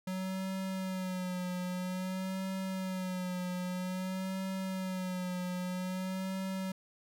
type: tone with vibrato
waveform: square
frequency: 185.4 Hz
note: F#3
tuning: 4 cents sharp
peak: -35 dBFS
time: 0.07-6.72 s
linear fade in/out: 5 ms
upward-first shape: sine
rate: 0.51 Hz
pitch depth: 45 cents each way
effects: none